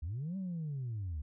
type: linear two-way sweep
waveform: sine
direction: up then down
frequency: 69.3 to 196 to 69.3 Hz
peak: -34 dBFS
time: 0.02-1.22 s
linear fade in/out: 10 ms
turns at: 0.37 s
effects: tanh soft clip ceiling -33 dBFS